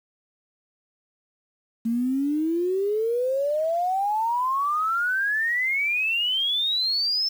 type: exponential sweep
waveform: sine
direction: up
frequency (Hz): 224.4 to 5340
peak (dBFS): -21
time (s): 1.85-7.29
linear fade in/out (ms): 10
effects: 8-bit